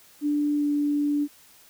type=tone with pitch glide; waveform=sine; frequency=293.7 to 291.5 Hz; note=D4 to D4; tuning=0 to -13 cents; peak=-21 dBFS; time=0.21-1.28 s; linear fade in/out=50 ms; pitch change=-13 cents; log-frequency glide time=0.57-0.64 s; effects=white hiss -54 dBFS RMS until 1.69 s